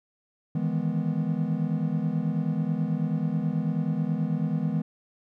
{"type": "chord", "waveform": "triangle", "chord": "E major seventh", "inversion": "third", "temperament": "equal", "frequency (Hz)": [155.56, 164.81, 207.7, 246.9], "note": ["D#3", "E3", "G#3", "B3"], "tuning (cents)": [0, 0, 0, 0], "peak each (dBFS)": [-28, -26, -29, -30], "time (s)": [0.55, 4.82], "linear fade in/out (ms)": 5, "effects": []}